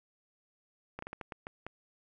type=slowing click train; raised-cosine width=0.5 ms; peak=-25 dBFS; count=8; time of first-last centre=0.99-1.666 s; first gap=34 ms; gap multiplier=1.34; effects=none